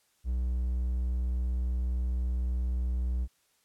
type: tone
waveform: triangle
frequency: 61.74 Hz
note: B1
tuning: in tune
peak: -25 dBFS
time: 0.24-3.28 s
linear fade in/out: 50 ms
effects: white hiss -70 dBFS RMS until 3.64 s + low-pass 12000 Hz 12 dB/octave